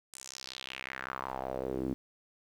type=tone with band-pass filter sweep; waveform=sawtooth; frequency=65.41 Hz; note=C2; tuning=in tune; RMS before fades=-39 dBFS; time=0.13-1.94 s; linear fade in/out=0 ms; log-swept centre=8800 to 270 Hz; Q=3.2; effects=10-bit